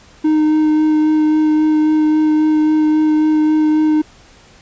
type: tone with vibrato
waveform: triangle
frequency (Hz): 308.3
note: D#4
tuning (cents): -16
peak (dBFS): -8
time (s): 0.24-4.02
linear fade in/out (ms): 10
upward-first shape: sine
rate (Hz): 3.7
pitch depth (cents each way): 10
effects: pink hiss -45 dBFS RMS until 4.61 s + resampled to 16000 Hz